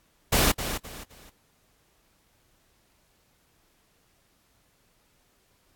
pink noise with echo, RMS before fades -21 dBFS, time 0.32-0.52 s, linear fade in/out 10 ms, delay 260 ms, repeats 3, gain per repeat -10 dB, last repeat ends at 1.3 s, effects pink hiss -66 dBFS RMS until 5.75 s + AAC 64 kbps

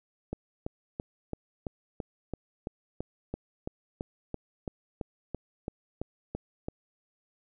click train, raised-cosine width 2 ms, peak -20 dBFS, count 20, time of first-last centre 0.33-6.685 s, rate 2.99 Hz, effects none

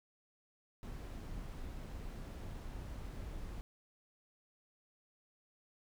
brown noise, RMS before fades -45 dBFS, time 0.83-3.61 s, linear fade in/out 0 ms, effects none

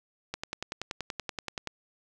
click train, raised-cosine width 0.2 ms, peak -16 dBFS, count 15, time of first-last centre 0.34-1.673 s, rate 10.5 Hz, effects none

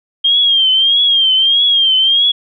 sine tone with vibrato, 3205 Hz, G7, 38 cents sharp, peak -8 dBFS, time 0.24-2.32 s, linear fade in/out 10 ms, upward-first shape triangle, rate 1.6 Hz, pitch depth 94 cents each way, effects none

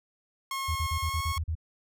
sawtooth tone with pitch glide, 1080 to 1095.1 Hz, C#6 to C#6, -45 to -21 cents, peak -27 dBFS, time 0.51-1.38 s, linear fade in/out 2 ms, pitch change +24 cents, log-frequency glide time 1.02-1.22 s
sine tone bursts, 80.3 Hz, E2, 45 cents flat, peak -27 dBFS, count 8, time 0.68-1.553 s, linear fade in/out 10 ms, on 75 ms, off 39 ms
effects none

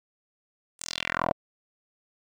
10% pulse tone with band-pass filter sweep, 42.3 Hz, E1, 45 cents sharp, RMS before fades -30 dBFS, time 0.79-1.33 s, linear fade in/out 20 ms, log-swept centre 9100 to 600 Hz, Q 3.1, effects none

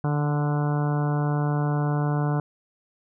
harmonic tone with a mistuned harmonic, 146.83 Hz, D3, in tune, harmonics 1 / 2 / 3 / 4 / 5 / 6 / 7 / 8 / 9 / 10, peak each -22 / -31 / -34 / -37 / -34 / -39 / -37 / -43 / -41 / -41 dBFS, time 0.04-2.4 s, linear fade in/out 2 ms, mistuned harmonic 1, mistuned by +17 cents, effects none

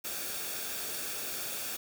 white noise with comb filter, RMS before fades -37 dBFS, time 0.04-1.77 s, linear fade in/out 10 ms, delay 0.99 ms, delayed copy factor -0.5, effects none

